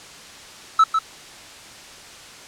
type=tone with echo; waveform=triangle; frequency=1307 Hz; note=E6; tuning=15 cents flat; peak=-8 dBFS; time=0.79-0.84 s; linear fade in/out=5 ms; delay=150 ms; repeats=1; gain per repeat=-6 dB; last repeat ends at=0.99 s; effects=white hiss -41 dBFS RMS until 2.47 s + low-pass 7000 Hz 12 dB/octave